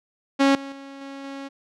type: tone with level steps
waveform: sawtooth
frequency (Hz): 274.9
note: C#4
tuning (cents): -14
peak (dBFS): -11 / -29 / -34 / -31 / -29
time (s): 0.39-1.49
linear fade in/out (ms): 20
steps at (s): 0.55 / 0.72 / 1.01 / 1.24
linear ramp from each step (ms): 2
effects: low-pass 5000 Hz 12 dB/octave